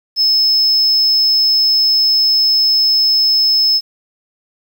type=tone; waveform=sine; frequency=5210 Hz; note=E8; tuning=21 cents flat; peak=-7 dBFS; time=0.16-3.81 s; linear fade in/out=50 ms; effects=tanh soft clip ceiling -8 dBFS + 7-bit